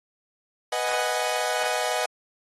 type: chord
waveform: sawtooth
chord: G# minor seventh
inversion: first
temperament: equal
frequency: 493.9 / 622.3 / 740 / 830.6 Hz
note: B4 / D#5 / F#5 / G#5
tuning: 0 / 0 / 0 / 0 cents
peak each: -27 / -25 / -25 / -28 dBFS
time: 0.72-2.06 s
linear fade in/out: 5 ms
effects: AAC 32 kbps